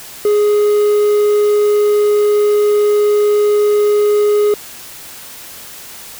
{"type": "tone with quantisation", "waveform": "triangle", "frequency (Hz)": 416.5, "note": "G#4", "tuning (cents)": 5, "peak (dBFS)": -7, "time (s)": [0.25, 4.54], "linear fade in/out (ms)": 2, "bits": 6, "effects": ["white hiss -33 dBFS RMS until 6.19 s"]}